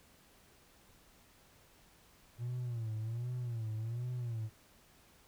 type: tone with vibrato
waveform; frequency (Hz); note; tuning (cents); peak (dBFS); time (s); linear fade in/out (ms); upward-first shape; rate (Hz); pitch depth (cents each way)
triangle; 116.54; A#2; 0; -33; 2.38-4.5; 50; sine; 1.3; 120
effects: tanh soft clip ceiling -30 dBFS + pink hiss -64 dBFS RMS until 5.27 s